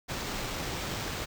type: noise with sample-and-hold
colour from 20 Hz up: pink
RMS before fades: -35 dBFS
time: 0.08-1.26 s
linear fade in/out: 20 ms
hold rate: 11025 Hz
effects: none